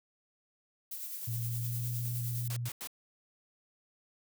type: noise with tremolo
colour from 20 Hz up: violet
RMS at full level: -39 dBFS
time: 0.91-2.48 s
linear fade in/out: 5 ms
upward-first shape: triangle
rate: 9.7 Hz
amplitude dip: 45%
type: tone with pitch glide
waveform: sine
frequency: 117.4 to 120.01 Hz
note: A#2 to B2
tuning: +13 to -49 cents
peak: -33 dBFS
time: 1.27-2.69 s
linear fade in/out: 10 ms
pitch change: +38 cents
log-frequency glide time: 1.46-1.8 s
type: noise bursts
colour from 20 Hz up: white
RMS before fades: -41 dBFS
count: 3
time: 2.5-2.873 s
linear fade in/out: 2 ms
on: 65 ms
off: 89 ms
effects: none